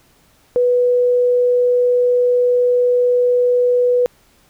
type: tone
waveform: sine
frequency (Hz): 492.1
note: B4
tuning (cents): -6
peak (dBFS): -11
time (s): 0.56-4.06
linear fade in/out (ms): 0
effects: pink hiss -54 dBFS RMS until 4.49 s